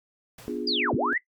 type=noise with exponential decay; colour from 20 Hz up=pink; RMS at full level=-43 dBFS; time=0.38-0.89 s; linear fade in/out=5 ms; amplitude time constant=110 ms
type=chord; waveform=sine; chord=B diminished seventh; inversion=none; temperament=equal; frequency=246.9 / 293.7 / 349.2 / 415.3 Hz; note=B3 / D4 / F4 / Ab4; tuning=0 / 0 / 0 / 0 cents; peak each=-33 dBFS; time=0.48-1.13 s; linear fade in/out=0 ms
type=linear two-way sweep; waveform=sine; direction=down then up; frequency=4978 to 87.8 to 2061 Hz; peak=-23 dBFS; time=0.67-1.18 s; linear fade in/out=5 ms; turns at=0.94 s
effects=noise-tail reverb RT60 0.1 s tail -17 dB re dry + MP3 96 kbps